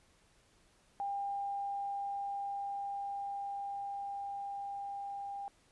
sine tone with level ramp, 800 Hz, G5, 35 cents sharp, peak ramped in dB -34 to -39 dBFS, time 1-5.48 s, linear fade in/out 0 ms, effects pink hiss -68 dBFS RMS until 5.71 s + resampled to 24000 Hz

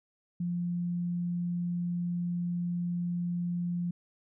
sine tone, 174.61 Hz, F3, in tune, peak -29 dBFS, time 0.4-3.91 s, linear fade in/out 5 ms, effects none

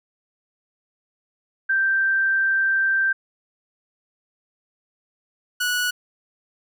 sine / sawtooth tone pair in turn, 1568 / 1470 Hz, G6 / F#6, 0 / -12 cents, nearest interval minor second, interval 112 cents, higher first, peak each -17 / -17 dBFS, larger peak neither, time 1.69-3.13 / 5.6-5.91 s, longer first, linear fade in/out 10 ms, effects none

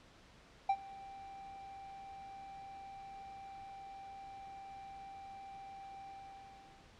triangle tone with ADSR envelope, 784 Hz, G5, in tune, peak -24 dBFS, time 0.69-6.93 s, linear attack 6 ms, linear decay 60 ms, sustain -22 dB, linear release 840 ms, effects pink hiss -61 dBFS RMS until 6.99 s + low-pass 5000 Hz 12 dB/octave

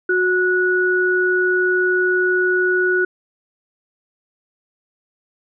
sine tone pair together, 366.1 / 1467 Hz, F#4 / F#6, -18 / -15 cents, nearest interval 2 octaves, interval 2403 cents, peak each -17 dBFS, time 0.09-3.05 s, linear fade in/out 5 ms, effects none

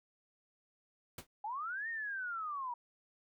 pink noise with exponential decay, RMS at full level -40 dBFS, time 1.18-1.27 s, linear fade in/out 5 ms, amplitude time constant 19 ms
sine linear two-way sweep, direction up then down, 801 to 1864.7 to 940 Hz, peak -37 dBFS, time 1.44-2.74 s, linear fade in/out 5 ms, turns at 1.89 s
effects none

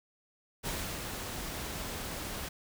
pink noise with ADSR envelope, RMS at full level -35 dBFS, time 0.63-2.49 s, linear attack 33 ms, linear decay 320 ms, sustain -4 dB, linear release 9 ms, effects none

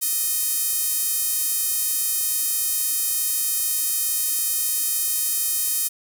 sawtooth tone with high-pass filter, 622.3 Hz, D#5, in tune, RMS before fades -23 dBFS, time 0.01-5.89 s, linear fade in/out 20 ms, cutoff 9700 Hz, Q 0.91, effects none

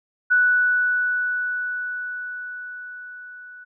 sine tone with level ramp, 1480 Hz, F#6, in tune, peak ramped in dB -13 to -39 dBFS, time 0.3-3.65 s, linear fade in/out 20 ms, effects none

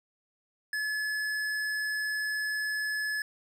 sine tone with tanh clipping, 1713 Hz, A6, 47 cents flat, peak -31 dBFS, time 0.73-3.22 s, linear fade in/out 2 ms, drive 15 dB, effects none

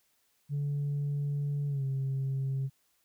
sine tone with pitch glide, 143.7 to 134.85 Hz, D3 to C#3, -37 to -47 cents, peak -27 dBFS, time 0.49-2.7 s, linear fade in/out 50 ms, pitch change -110 cents, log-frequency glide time 1.68-1.84 s, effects tanh soft clip ceiling -27 dBFS + white hiss -72 dBFS RMS until 3.04 s

